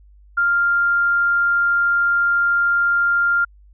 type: tone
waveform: sine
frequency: 1396.9 Hz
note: F6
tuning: in tune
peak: -14 dBFS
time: 0.37-3.45 s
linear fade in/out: 10 ms
effects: added 50 Hz sine -45 dBFS peak until 3.73 s